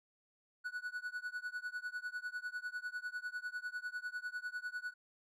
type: tone with tremolo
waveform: triangle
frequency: 1475 Hz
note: F#6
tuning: 6 cents flat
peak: -34 dBFS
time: 0.64-4.94 s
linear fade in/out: 20 ms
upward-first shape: triangle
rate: 10 Hz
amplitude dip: 100%
effects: none